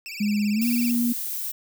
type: tone with vibrato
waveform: 25% pulse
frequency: 2489 Hz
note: D#7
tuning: in tune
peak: -30 dBFS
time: 0.06-0.91 s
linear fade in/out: 0 ms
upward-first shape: sine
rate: 18 Hz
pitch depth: 160 cents each way
type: tone with pitch glide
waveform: sine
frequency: 207.7 to 238.6 Hz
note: G#3 to A#3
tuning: 0 to +41 cents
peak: -20 dBFS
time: 0.2-1.13 s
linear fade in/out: 10 ms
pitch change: +241 cents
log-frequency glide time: 0.53-0.66 s
type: noise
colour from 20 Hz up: violet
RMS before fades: -30 dBFS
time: 0.61-1.52 s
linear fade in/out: 10 ms
effects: none